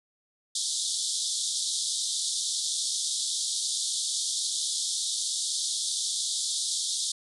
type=band-pass noise; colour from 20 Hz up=pink; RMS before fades=-30 dBFS; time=0.55-7.12 s; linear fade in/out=5 ms; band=3400 to 10000 Hz; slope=96 dB/octave; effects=none